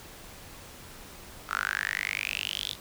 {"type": "tone with high-pass filter sweep", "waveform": "sawtooth", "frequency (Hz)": 49.93, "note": "G1", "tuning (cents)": 33, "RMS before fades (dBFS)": -32, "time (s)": [1.48, 2.76], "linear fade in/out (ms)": 50, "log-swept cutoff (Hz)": [1300, 3700], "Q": 7.6, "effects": ["pink hiss -47 dBFS RMS until 2.8 s"]}